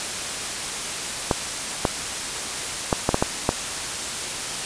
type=clicks; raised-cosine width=1 ms; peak=-3 dBFS; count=7; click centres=1.312 / 1.852 / 2.928 / 3.091 / 3.144 / 3.225 / 3.491 s; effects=white hiss -28 dBFS RMS until 4.65 s + resampled to 22050 Hz

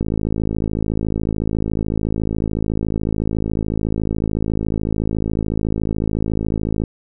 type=click train; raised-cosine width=3 ms; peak=-8 dBFS; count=369; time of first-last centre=0.01-6.837 s; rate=53.9 Hz; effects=none

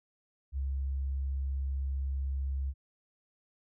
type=tone; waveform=sine; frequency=67.8 Hz; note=C#2; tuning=38 cents flat; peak=-30 dBFS; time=0.52-2.74 s; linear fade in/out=50 ms; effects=none

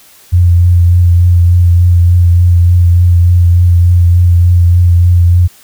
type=tone with vibrato; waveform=sine; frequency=87.5 Hz; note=F2; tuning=4 cents sharp; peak=-3 dBFS; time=0.32-5.48 s; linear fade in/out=20 ms; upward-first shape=triangle; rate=3.4 Hz; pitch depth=27 cents each way; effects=white hiss -41 dBFS RMS until 5.63 s

